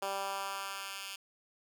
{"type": "tone with high-pass filter sweep", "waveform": "10% pulse", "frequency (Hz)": 196, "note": "G3", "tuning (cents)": 0, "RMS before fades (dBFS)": -39, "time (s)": [0.02, 1.16], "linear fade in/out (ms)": 5, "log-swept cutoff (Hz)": [550, 2600], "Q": 1.2, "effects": []}